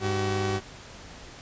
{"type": "tone pair together", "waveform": "sawtooth", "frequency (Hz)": [100.5, 378.8], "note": ["G2", "F#4"], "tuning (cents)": [44, 41], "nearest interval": "octave + major seventh", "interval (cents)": 2297, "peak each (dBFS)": -24, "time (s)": [0, 0.61], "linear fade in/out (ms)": 50, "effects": ["pink hiss -45 dBFS RMS until 1.41 s", "resampled to 16000 Hz"]}